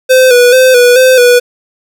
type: tone with vibrato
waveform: square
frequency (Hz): 502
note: B4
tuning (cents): +28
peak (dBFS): -3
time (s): 0.09-1.4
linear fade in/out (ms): 20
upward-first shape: square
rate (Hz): 2.3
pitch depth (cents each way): 46
effects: none

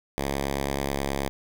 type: tone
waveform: 5% pulse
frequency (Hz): 69.3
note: C#2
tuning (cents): 0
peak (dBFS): -15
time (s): 0.18-1.29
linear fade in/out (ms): 0
effects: none

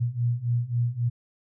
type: beating tone pair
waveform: sine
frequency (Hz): 117.8 / 121.5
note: A#2 / B2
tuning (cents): +19 / -28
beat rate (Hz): 3.7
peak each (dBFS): -27 / -25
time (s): 0-1.1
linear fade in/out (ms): 20
effects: none

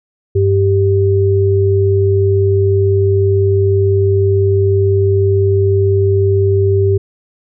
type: tone pair together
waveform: sine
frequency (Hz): 98 / 392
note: G2 / G4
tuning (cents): 0 / 0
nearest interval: 2 octaves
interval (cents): 2400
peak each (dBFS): -11 / -12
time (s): 0.35-6.98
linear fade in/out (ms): 10
effects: none

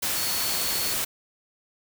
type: tone in noise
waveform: sine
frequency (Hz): 4410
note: C#8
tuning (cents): -10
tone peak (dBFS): -32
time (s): 0.16-0.94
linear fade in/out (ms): 10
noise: white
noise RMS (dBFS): -27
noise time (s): 0.02-1.05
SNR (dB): -8
effects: none

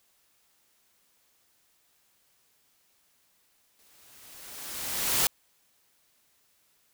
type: noise with exponential growth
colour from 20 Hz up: white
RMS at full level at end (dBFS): -23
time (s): 3.79-5.27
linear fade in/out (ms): 1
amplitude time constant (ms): 320
effects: white hiss -68 dBFS RMS until 6.93 s

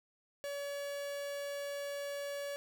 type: tone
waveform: 45% pulse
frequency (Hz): 568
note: C#5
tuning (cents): +42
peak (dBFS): -38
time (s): 0.44-2.56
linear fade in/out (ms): 0
effects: none

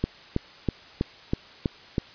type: click train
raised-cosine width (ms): 3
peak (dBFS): -10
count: 7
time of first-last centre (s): 0.04-1.982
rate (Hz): 3.09
effects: white hiss -48 dBFS RMS until 2.14 s + resampled to 11025 Hz

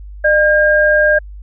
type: tone pair together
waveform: sine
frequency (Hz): 604 / 1612.5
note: D5 / G6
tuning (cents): +48 / +48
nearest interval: octave + perfect fourth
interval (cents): 1700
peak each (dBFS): -11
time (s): 0.24-1.19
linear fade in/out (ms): 10
effects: added 50 Hz sine -29 dBFS peak until 1.42 s

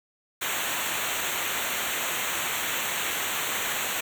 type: noise with comb filter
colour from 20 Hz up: pink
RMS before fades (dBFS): -29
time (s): 0.41-4.01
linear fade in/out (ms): 10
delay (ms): 0.2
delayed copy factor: -1
effects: none

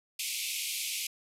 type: band-pass noise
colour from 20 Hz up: pink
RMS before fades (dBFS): -35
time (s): 0.19-1.07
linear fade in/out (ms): 5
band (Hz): 2200 to 14000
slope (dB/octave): 96
effects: none

